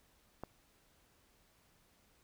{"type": "click", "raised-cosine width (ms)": 1, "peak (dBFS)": -28, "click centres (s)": 0.436, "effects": ["pink hiss -70 dBFS RMS until 2.23 s"]}